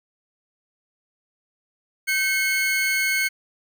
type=tone pair together; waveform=40% pulse; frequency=1542 / 2181 Hz; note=G6 / C#7; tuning=-29 / -29 cents; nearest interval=tritone; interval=600 cents; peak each=-25 / -20 dBFS; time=2.07-3.29 s; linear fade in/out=20 ms; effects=none